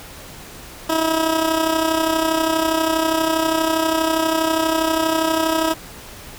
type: tone with amplitude modulation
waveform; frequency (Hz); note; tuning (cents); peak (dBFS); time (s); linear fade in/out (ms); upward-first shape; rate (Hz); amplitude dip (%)
15% pulse; 321.8; E4; -42; -8; 0.89-5.74; 10; sine; 32.4; 55
effects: pink hiss -38 dBFS RMS until 6.38 s